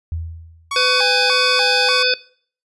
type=tone with exponential decay; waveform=sine; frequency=82.2 Hz; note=E2; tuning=4 cents flat; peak=-19 dBFS; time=0.12-0.81 s; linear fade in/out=0 ms; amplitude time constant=150 ms
type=tone with vibrato; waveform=sawtooth; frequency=954 Hz; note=A#5; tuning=40 cents sharp; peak=-17 dBFS; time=0.71-2.03 s; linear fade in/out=5 ms; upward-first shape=square; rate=1.7 Hz; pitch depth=280 cents each way
type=harmonic tone; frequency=503 Hz; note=B4; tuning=32 cents sharp; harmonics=1 / 3 / 5 / 7 / 9 / 10; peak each=-21 / -21 / -21 / -21 / -21 / -21 dBFS; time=0.76-2.14 s; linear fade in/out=2 ms
effects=noise-tail reverb RT60 0.5 s tail -21 dB re dry + resampled to 24000 Hz